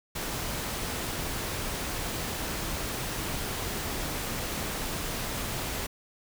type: noise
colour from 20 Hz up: pink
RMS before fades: -33 dBFS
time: 0.15-5.87 s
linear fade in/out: 10 ms
effects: none